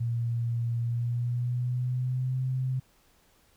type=tone with pitch glide; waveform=sine; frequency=117.5 to 129.62 Hz; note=A#2 to C3; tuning=+14 to -16 cents; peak=-26 dBFS; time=0-2.8 s; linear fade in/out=10 ms; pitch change=+170 cents; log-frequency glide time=0.81-2.41 s; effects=pink hiss -64 dBFS RMS until 3.56 s